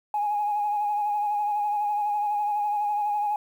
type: tone with vibrato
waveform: sine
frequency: 830.6 Hz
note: G#5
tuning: in tune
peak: -22 dBFS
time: 0.14-3.36 s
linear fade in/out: 2 ms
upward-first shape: sine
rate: 12 Hz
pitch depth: 31 cents each way
effects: tanh soft clip ceiling -18 dBFS + 9-bit